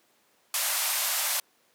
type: band-pass noise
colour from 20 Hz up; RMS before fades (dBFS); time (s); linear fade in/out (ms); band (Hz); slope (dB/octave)
white; -28; 0.54-1.4; 2; 560 to 15000; 96
effects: pink hiss -65 dBFS RMS until 1.74 s + high-pass 300 Hz 12 dB/octave